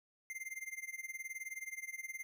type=tone with tremolo; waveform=square; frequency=2093 Hz; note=C7; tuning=in tune; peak=-40 dBFS; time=0.3-2.23 s; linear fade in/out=0 ms; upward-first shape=sine; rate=19 Hz; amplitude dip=90%; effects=none